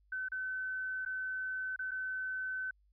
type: tone with dropouts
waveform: sine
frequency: 1521 Hz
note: F#6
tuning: 47 cents sharp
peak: -35 dBFS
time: 0.12-2.71 s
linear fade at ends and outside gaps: 5 ms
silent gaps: 0.286-0.318 / 1.051-1.06 / 1.762-1.791 / 1.91-1.915 s
effects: added 50 Hz sine -66 dBFS peak until 2.92 s